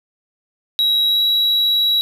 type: tone with pitch glide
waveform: triangle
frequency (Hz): 3862 to 3887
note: B7 to B7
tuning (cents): -39 to -28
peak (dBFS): -12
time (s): 0.79-2.01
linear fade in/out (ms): 0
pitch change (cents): +11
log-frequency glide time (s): 1.06-1.22
effects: none